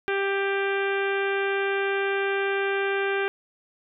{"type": "harmonic tone", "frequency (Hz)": 394.3, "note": "G4", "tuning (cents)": 10, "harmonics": [1, 2, 3, 4, 5, 6, 7, 8, 9], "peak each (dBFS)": [-25, -33, -36, -29, -38, -34, -39, -43, -47], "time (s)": [0.08, 3.28], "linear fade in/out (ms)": 0, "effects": []}